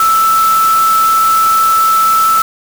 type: tone in noise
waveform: sine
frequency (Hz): 1318.5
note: E6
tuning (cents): 0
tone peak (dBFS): -7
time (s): 0-2.42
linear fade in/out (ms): 2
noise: white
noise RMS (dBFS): -21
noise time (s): 0-2.42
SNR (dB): +11
effects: none